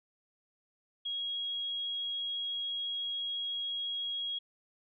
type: tone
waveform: sine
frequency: 3298 Hz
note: G#7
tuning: 13 cents flat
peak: -33 dBFS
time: 1.05-4.39 s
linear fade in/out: 10 ms
effects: none